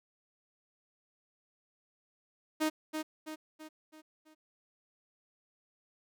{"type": "tone with echo", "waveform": "sawtooth", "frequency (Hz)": 311.1, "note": "D#4", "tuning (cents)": 0, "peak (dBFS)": -24, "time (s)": [2.6, 2.7], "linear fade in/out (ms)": 20, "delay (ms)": 330, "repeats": 5, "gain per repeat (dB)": -6, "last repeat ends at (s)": 4.35, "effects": []}